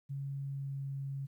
sine tone with pitch glide, 138.59 to 137.47 Hz, C#3 to C#3, 0 to -14 cents, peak -36 dBFS, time 0.09-1.27 s, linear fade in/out 20 ms, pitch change -14 cents, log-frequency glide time 0.37-0.91 s, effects 12-bit

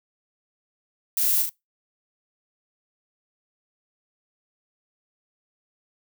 violet noise with echo, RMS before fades -23 dBFS, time 1.17-1.42 s, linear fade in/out 2 ms, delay 37 ms, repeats 2, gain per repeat -4 dB, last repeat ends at 1.494 s, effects noise-tail reverb RT60 0.2 s tail -23 dB re dry

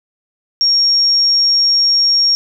sine tone, 5560 Hz, F8, 9 cents flat, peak -9 dBFS, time 0.61-2.35 s, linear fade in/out 0 ms, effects none

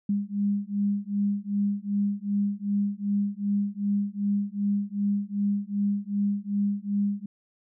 sine beating tone pair, 201.2 / 203.8 Hz, G3 / G#3, +45 / -32 cents, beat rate 2.6 Hz, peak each -27 dBFS, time 0.09-7.26 s, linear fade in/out 5 ms, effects none

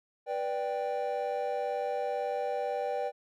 triangle chord, G major, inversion first, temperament just, 490 / 588 / 784 Hz, B4 / D5 / G5, -14 / +2 / 0 cents, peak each -32 dBFS, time 0.26-3.12 s, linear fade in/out 50 ms, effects tanh soft clip ceiling -20 dBFS

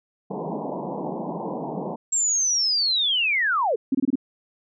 pink band-pass noise, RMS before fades -30 dBFS, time 0.3-1.96 s, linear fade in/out 10 ms, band 150 to 1000 Hz, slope 96 dB/octave
sine linear sweep, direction down, 7580 to 391.8 Hz, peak -19 dBFS, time 2.12-3.76 s, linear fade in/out 10 ms
sine tone bursts, 267.2 Hz, C4, 36 cents sharp, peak -17 dBFS, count 5, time 3.92-4.156 s, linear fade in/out 5 ms, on 28 ms, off 24 ms
effects none

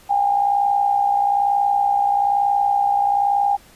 sine tone with amplitude modulation, 807 Hz, G#5, 50 cents flat, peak -12 dBFS, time 0.09-3.57 s, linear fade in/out 20 ms, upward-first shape sine, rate 61.1 Hz, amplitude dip 60%, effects pink hiss -49 dBFS RMS until 3.75 s + resampled to 32000 Hz

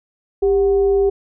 sine tone with frequency modulation, 396.1 Hz, G4, 18 cents sharp, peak -12 dBFS, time 0.42-1.1 s, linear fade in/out 10 ms, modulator 343 Hz, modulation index 0.29, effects none

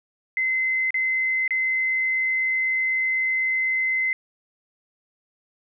sine tone with dropouts, 2056 Hz, C7, 31 cents flat, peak -20 dBFS, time 0.37-4.13 s, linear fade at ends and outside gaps 1 ms, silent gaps 0.906-0.943 / 1.478-1.507 s, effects none

